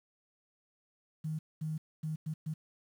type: tone bursts at uneven times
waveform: sine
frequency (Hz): 156.4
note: D#3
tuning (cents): +9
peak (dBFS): -33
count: 5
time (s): 1.24-1.39 / 1.61-1.78 / 2.03-2.16 / 2.26-2.34 / 2.46-2.54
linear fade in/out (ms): 10
effects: 10-bit